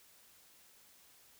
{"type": "silence", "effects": ["white hiss -63 dBFS RMS until 1.39 s"]}